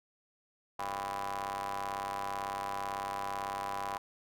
sawtooth ring-modulated tone, 98 Hz, G2, in tune, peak -28 dBFS, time 0.79-3.98 s, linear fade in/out 5 ms, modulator 900 Hz, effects none

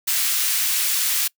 white high-pass noise, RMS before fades -21 dBFS, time 0.07-1.28 s, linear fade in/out 10 ms, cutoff 1800 Hz, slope 12 dB/octave, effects noise-tail reverb RT60 0.1 s tail -24 dB re dry

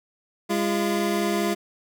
25% pulse tone pair together, 203.5 / 342.3 Hz, G#3 / F4, -35 / -35 cents, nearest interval major sixth, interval 900 cents, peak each -21 dBFS, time 0.49-1.55 s, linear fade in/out 20 ms, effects none

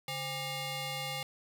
15% pulse ring-modulated tone, 668 Hz, E5, 23 cents sharp, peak -26 dBFS, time 0.08-1.23 s, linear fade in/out 2 ms, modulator 1480 Hz, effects none

